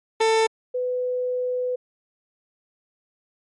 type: tone pair in turn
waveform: 30% pulse / sine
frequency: 445.2 / 500 Hz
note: A4 / B4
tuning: +20 / +21 cents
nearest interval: major second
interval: 201 cents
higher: second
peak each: -14 / -22 dBFS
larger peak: first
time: 0.2-0.47 / 0.74-1.76 s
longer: second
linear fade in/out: 10 ms
effects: low-pass 8000 Hz 12 dB/octave + MP3 48 kbps